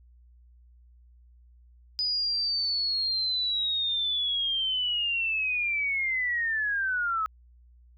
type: linear sweep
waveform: sine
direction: down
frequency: 4978 to 1269 Hz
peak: -25 dBFS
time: 1.99-7.26 s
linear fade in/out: 0 ms
effects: added 60 Hz sine -53 dBFS peak until 7.97 s